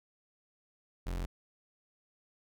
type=tone; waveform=40% pulse; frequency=44.24 Hz; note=F1; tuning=23 cents sharp; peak=-33 dBFS; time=1.06-1.26 s; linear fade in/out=10 ms; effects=none